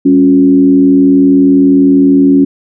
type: tone with frequency modulation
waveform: sine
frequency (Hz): 276.7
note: C#4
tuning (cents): -3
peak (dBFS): -3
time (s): 0.05-2.45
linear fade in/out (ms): 10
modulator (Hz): 79.7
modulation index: 0.62
effects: none